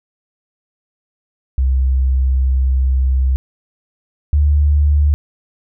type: tone pair in turn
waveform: sine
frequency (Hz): 65.3 / 73.3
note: C2 / D2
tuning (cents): -3 / -3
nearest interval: major second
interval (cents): 200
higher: second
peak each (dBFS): -11 / -9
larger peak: second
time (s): 1.58-3.36 / 4.33-5.14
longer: first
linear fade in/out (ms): 0
effects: none